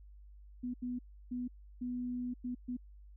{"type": "tone bursts at uneven times", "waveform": "sine", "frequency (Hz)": 246.9, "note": "B3", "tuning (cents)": 0, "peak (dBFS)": -35, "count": 6, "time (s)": [[0.63, 0.74], [0.82, 0.99], [1.31, 1.48], [1.81, 2.34], [2.44, 2.55], [2.68, 2.77]], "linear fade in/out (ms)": 10, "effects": ["added 50 Hz sine -52 dBFS peak until 3.16 s"]}